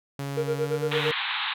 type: tone with pitch glide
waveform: sawtooth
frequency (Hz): 139.7 to 145.3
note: C#3 to D3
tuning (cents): +14 to -18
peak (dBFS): -26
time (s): 0.19-1.11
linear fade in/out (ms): 2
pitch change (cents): +68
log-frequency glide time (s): 0.55-0.82
type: tone with tremolo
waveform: triangle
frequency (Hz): 466.2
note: A#4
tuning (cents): 0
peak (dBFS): -20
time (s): 0.37-1.12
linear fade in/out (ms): 2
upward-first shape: sine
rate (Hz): 8.8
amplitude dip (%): 95
type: band-pass noise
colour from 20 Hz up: white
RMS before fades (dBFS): -29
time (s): 0.91-1.54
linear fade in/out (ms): 10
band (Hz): 800 to 3900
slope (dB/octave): 96
effects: none